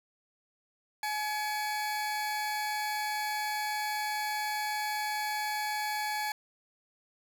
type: tone pair together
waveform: 30% pulse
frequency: 847 / 2267 Hz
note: G#5 / C#7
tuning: +34 / +38 cents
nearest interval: octave + perfect fourth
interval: 1704 cents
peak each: -29 / -36 dBFS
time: 1.03-6.32 s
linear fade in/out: 2 ms
effects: none